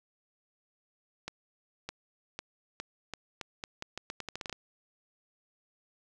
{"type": "accelerating click train", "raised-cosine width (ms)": 0.2, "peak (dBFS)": -20, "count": 17, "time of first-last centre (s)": [1.28, 4.527], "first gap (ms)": 610, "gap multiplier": 0.82, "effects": []}